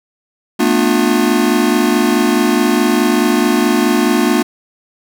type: chord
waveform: square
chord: B half-diminished seventh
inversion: third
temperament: just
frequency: 222.2 / 246.9 / 296.3 / 355.6 Hz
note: A3 / B3 / D4 / F4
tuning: +17 / 0 / +15 / +31 cents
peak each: -17 dBFS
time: 0.59-4.43 s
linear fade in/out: 10 ms
effects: none